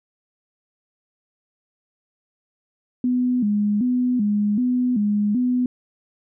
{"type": "tone with vibrato", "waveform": "sine", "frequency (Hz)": 227.2, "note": "A#3", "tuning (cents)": -44, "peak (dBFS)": -17, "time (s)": [3.04, 5.66], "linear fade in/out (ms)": 2, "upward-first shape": "square", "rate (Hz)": 1.3, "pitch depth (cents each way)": 160, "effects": []}